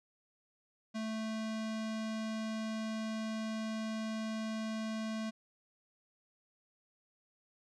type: tone with low-pass filter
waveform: square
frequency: 220 Hz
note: A3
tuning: in tune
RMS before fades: -38 dBFS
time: 0.94-5.31 s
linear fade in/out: 20 ms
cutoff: 6100 Hz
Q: 1.1
effects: none